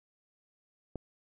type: click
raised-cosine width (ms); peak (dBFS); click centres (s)
2; -24; 0.957
effects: none